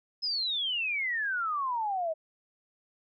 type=exponential sweep; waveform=sine; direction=down; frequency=5180 to 621 Hz; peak=-28 dBFS; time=0.22-2.14 s; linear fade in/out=20 ms; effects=none